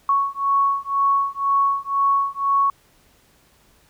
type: beating tone pair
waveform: sine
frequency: 1108.7 / 1110.7 Hz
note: C#6 / C#6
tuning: 0 / +3 cents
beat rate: 2 Hz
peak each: -20 dBFS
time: 0.09-2.7 s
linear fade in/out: 2 ms
effects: pink hiss -57 dBFS RMS until 3.89 s